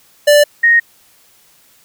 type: tone pair in turn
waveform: square / sine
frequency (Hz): 587.3 / 1864.6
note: D5 / A#6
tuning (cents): 0 / 0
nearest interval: octave + minor sixth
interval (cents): 2000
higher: second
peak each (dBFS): -6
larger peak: neither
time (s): 0.27-0.44 / 0.63-0.8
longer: neither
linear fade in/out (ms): 10
effects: white hiss -50 dBFS RMS until 1.84 s